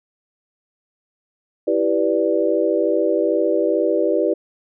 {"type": "chord", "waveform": "sine", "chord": "E minor seventh", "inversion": "none", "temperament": "equal", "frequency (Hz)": [329.6, 392, 493.9, 587.3], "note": ["E4", "G4", "B4", "D5"], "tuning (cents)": [0, 0, 0, 0], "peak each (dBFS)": -21, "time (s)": [1.67, 4.34], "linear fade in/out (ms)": 10, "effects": []}